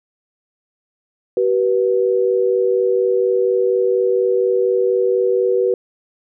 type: tone pair together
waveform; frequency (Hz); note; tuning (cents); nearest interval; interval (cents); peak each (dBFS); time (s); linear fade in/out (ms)
sine; 381.7 / 485.9; G4 / B4; -46 / -28; major third; 418; -16; 1.37-5.74; 2
effects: none